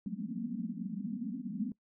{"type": "band-pass noise", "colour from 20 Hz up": "pink", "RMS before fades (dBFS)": -38, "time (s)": [0.06, 1.72], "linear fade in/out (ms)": 2, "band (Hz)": [180, 260], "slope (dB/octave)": 96, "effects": ["noise-tail reverb RT60 0.1 s tail -21 dB re dry"]}